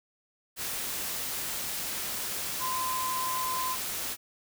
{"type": "tone in noise", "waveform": "sine", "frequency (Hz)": 1027, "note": "C6", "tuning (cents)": -33, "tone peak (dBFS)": -30, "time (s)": [2.59, 3.77], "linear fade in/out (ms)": 50, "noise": "white", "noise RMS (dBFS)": -34, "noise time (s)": [0.56, 4.17], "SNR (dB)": 1, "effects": []}